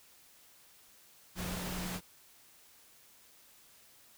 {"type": "tone in noise", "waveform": "sine", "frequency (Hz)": 181.4, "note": "F#3", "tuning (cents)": -34, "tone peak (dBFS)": -40, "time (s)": [1.35, 2.01], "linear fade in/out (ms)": 50, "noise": "pink", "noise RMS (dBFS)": -40, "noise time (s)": [1.35, 2.01], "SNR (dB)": -3, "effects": ["white hiss -61 dBFS RMS until 4.17 s"]}